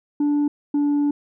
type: tone pair in turn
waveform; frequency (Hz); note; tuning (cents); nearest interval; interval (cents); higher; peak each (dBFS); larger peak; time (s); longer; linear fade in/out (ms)
sine; 291.9 / 289.9; D4 / D4; -10 / -22; unison; 12; first; -14; neither; 0.2-0.48 / 0.74-1.11; second; 5
effects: tanh soft clip ceiling -16 dBFS